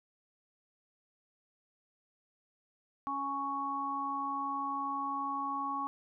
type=harmonic tone; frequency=277.4 Hz; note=C#4; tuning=1 cent sharp; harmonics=1 / 3 / 4; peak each=-42 / -39 / -34 dBFS; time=3.07-5.87 s; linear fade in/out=0 ms; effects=none